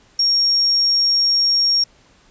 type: tone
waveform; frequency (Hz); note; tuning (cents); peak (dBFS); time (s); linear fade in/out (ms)
sine; 5560; F8; -9; -13; 0.19-1.84; 5
effects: pink hiss -53 dBFS RMS until 2.3 s + resampled to 16000 Hz